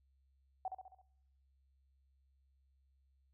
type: tone with echo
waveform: sine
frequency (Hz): 752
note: F#5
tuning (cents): +28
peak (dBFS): -36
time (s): 0.65-0.68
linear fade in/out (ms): 2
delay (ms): 67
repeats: 5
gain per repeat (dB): -5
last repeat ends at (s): 1.015
effects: noise-tail reverb RT60 0.8 s tail -23 dB re dry + added 67 Hz sine -70 dBFS peak until 3.33 s